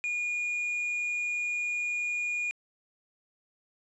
triangle tone, 2437 Hz, D#7, 37 cents flat, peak -27 dBFS, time 0.04-2.51 s, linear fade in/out 0 ms, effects resampled to 22050 Hz + 10-bit

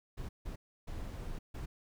brown noise bursts at uneven times, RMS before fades -41 dBFS, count 4, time 0.17-0.29 / 0.45-0.56 / 0.87-1.39 / 1.54-1.66 s, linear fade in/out 10 ms, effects none

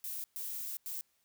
violet noise bursts at uneven times, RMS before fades -40 dBFS, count 3, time 0.04-0.24 / 0.36-0.77 / 0.86-1.01 s, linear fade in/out 0 ms, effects white hiss -75 dBFS RMS until 1.24 s

